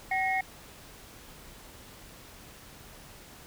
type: tone cluster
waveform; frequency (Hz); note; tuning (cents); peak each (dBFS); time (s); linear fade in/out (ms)
sine; 761 / 1880 / 2176; F#5 / A#6 / C#7; +48 / +14 / -33; -28 / -32 / -30; 0.11-0.41; 5
effects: tanh soft clip ceiling -16 dBFS + pink hiss -50 dBFS RMS until 3.46 s